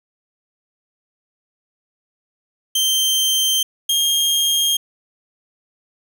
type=tone pair in turn; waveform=sawtooth; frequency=3135 / 3227 Hz; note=G7 / G7; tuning=-1 / +50 cents; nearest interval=minor second; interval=51 cents; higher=second; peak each=-12 dBFS; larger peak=neither; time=2.75-3.63 / 3.89-4.77 s; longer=neither; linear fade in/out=5 ms; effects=none